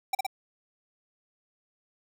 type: tone with echo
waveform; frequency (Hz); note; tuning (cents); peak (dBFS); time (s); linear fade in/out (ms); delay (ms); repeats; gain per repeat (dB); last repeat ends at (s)
square; 776; G5; -18; -24; 0.13-0.15; 5; 58; 2; -2; 0.266
effects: none